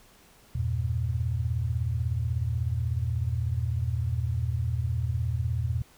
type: chord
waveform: sine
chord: E diminished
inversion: none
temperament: just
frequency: 82.41 / 98.89 / 118.67 Hz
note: E2 / G2 / Bb2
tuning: 0 / +16 / +31 cents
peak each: -29 / -34 / -28 dBFS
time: 0.55-5.82 s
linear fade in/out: 5 ms
effects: pink hiss -57 dBFS RMS until 5.97 s